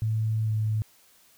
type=tone with pitch glide; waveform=sine; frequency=110 to 108.42 Hz; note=A2 to A2; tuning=0 to -25 cents; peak=-23 dBFS; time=0.02-0.82 s; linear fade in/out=0 ms; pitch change=-25 cents; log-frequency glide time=0.45-0.51 s; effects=white hiss -59 dBFS RMS until 1.37 s